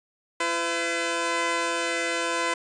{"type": "tone pair together", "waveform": "10% pulse", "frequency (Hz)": [337.7, 507], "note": ["E4", "B4"], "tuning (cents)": [42, 45], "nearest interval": "perfect fifth", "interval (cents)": 703, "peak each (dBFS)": [-20, -18], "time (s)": [0.4, 2.54], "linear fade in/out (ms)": 5, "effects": ["resampled to 22050 Hz"]}